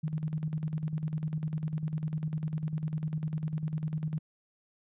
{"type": "tone with tremolo", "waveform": "sine", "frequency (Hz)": 155.56, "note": "D#3", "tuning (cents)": 0, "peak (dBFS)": -28, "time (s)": [0.03, 4.19], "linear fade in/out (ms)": 10, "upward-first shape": "square", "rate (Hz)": 10, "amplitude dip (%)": 60, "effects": ["resampled to 8000 Hz"]}